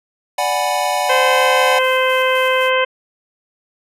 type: chord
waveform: square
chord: G# half-diminished seventh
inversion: second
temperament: equal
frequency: 587.3 / 740 / 830.6 / 987.8 Hz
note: D5 / F#5 / G#5 / B5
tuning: 0 / 0 / 0 / 0 cents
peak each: -23 / -20 / -23 / -24 dBFS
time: 0.38-1.79 s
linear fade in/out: 5 ms
type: noise with tremolo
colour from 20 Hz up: blue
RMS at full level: -35 dBFS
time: 1.07-2.71 s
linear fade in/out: 50 ms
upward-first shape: square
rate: 3.9 Hz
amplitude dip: 45%
type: harmonic tone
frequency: 517 Hz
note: C5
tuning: 21 cents flat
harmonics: 1 / 2 / 3 / 4 / 5 / 6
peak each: -16 / -19 / -21 / -22 / -23 / -24 dBFS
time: 1.09-2.85 s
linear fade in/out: 10 ms
effects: resampled to 32000 Hz